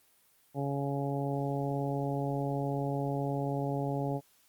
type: harmonic tone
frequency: 139.9 Hz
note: C#3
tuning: 16 cents sharp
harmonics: 1 / 2 / 3 / 4 / 5 / 6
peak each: -33 / -36 / -38 / -39 / -40 / -41 dBFS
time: 0.54-4.21 s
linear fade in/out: 50 ms
effects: white hiss -66 dBFS RMS until 4.48 s + Opus 32 kbps